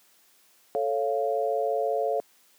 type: chord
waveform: sine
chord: A augmented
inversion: none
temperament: equal with one note detuned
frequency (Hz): 440 / 554.4 / 694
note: A4 / C#5 / E#5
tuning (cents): 0 / 0 / -11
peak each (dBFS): -28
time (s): 0.75-2.2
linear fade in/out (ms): 0
effects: white hiss -61 dBFS RMS until 2.58 s + high-pass 200 Hz 12 dB/octave